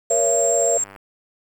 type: chord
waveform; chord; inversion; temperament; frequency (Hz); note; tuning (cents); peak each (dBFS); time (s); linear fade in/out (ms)
sine; A# diminished; none; equal with one note detuned; 466.2 / 554.4 / 671.6; A#4 / C#5 / E5; 0 / 0 / +32; -22; 0.1-0.78; 10
type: tone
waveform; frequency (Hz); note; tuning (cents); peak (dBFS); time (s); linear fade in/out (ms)
sine; 7480; A#8; +5; -19; 0.1-0.84; 5
type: click train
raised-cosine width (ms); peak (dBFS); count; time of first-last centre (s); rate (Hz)
0.5; -26; 85; 0.11-0.962; 98.6
effects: 7-bit